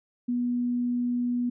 sine tone, 243.7 Hz, B3, 23 cents flat, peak -24 dBFS, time 0.28-1.5 s, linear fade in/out 10 ms, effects none

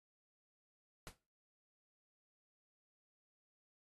pink noise with exponential decay, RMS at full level -45 dBFS, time 1.07-1.17 s, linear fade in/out 0 ms, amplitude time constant 20 ms, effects noise-tail reverb RT60 0.3 s tail -18 dB re dry + AAC 32 kbps

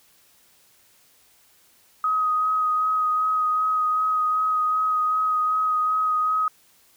sine tone with vibrato, 1258 Hz, D#6, 19 cents sharp, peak -19 dBFS, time 2.04-6.48 s, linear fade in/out 2 ms, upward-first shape sine, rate 2.6 Hz, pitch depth 15 cents each way, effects white hiss -58 dBFS RMS until 6.96 s

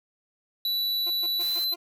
square tone with pitch glide, 3951 to 4048 Hz, B7 to B7, 0 to +42 cents, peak -25 dBFS, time 0.65-1.74 s, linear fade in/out 2 ms, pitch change +42 cents, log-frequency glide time 1.4-1.61 s
20% pulse tone bursts, 346.5 Hz, F4, 14 cents flat, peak -35 dBFS, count 5, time 1.06-1.76 s, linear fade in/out 10 ms, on 44 ms, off 120 ms
white noise, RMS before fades -42 dBFS, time 1.4-1.65 s, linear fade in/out 10 ms
effects none

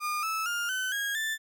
35% pulse tone with pitch steps, 1213 / 1307.6 / 1409.6 / 1519.5 / 1638 / 1765.7 Hz, D#6 / E6 / F6 / F#6 / G#6 / A6, -44 / -14 / +16 / +46 / -24 / +6 cents, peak -27 dBFS, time 0-1.38 s, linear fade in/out 50 ms, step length 230 ms, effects none

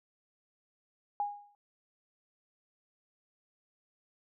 sine tone with exponential decay, 820 Hz, G#5, 22 cents flat, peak -27 dBFS, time 1.2-1.55 s, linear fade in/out 1 ms, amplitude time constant 76 ms, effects none

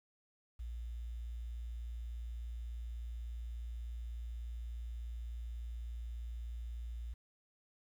sine tone with quantisation, 58.27 Hz, A#1, in tune, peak -40 dBFS, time 0.59-7.14 s, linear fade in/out 10 ms, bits 11, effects none

